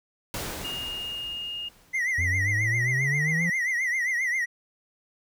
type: noise with exponential decay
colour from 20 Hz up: pink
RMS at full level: -31 dBFS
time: 0.34-2.55 s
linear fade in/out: 1 ms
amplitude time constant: 480 ms
type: tone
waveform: sine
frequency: 2841 Hz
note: F7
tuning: 29 cents sharp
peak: -31 dBFS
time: 0.64-1.69 s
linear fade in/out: 10 ms
type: tone with vibrato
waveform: triangle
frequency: 1997 Hz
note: B6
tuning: 19 cents sharp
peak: -22 dBFS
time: 1.93-4.46 s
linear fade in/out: 20 ms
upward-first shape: triangle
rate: 7.5 Hz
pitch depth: 130 cents each way
type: exponential sweep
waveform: triangle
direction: up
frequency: 85.1 to 174.9 Hz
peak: -24 dBFS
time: 2.18-3.5 s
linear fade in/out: 5 ms
effects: none